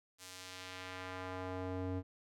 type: tone with band-pass filter sweep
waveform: square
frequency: 92.5 Hz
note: F#2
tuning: in tune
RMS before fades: -43 dBFS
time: 0.18-2.03 s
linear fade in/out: 50 ms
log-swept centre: 8100 to 280 Hz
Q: 0.74
effects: none